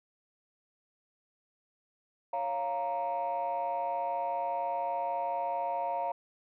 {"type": "chord", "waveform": "sine", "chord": "Bb minor", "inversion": "first", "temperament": "equal", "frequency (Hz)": [554.4, 698.5, 932.3], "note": ["Db5", "F5", "Bb5"], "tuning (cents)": [0, 0, 0], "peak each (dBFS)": [-36, -32, -32], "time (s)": [2.33, 6.12], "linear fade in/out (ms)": 5, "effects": ["tanh soft clip ceiling -25 dBFS"]}